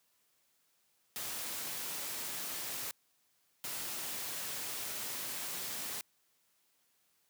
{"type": "noise bursts at uneven times", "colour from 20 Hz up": "white", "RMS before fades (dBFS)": -40, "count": 2, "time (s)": [[1.16, 2.91], [3.64, 6.01]], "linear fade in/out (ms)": 0, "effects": ["white hiss -74 dBFS RMS until 7.29 s", "high-pass 100 Hz 12 dB/octave"]}